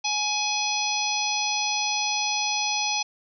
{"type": "harmonic tone", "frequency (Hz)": 840, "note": "G#5", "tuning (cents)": 19, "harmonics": [1, 3, 4, 5, 6, 7], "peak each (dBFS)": [-29, -29, -33, -32, -31, -30], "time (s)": [0.04, 3.03], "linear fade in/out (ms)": 10, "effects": []}